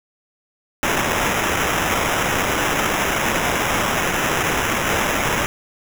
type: noise with sample-and-hold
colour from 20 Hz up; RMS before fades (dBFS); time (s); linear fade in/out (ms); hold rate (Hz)
violet; -20; 0.83-5.46; 0; 4410
effects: none